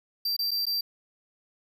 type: tone with dropouts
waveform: square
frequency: 4699 Hz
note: D8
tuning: in tune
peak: -26 dBFS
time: 0.25-0.81 s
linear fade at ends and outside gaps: 5 ms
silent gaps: 0.366-0.39 / 0.509-0.514 / 0.655-0.666 s
effects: none